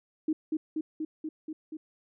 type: tone with echo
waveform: sine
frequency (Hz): 312.6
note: D#4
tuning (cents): +8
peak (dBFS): -24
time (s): 0.28-0.33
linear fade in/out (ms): 5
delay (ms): 240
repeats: 6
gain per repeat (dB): -2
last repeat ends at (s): 1.77
effects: none